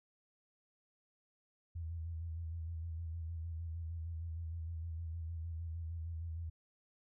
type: tone with vibrato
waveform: sine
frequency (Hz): 82.41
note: E2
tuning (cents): 0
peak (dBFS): -39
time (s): 1.75-6.5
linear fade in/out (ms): 10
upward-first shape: square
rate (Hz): 6.5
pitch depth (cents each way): 40
effects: none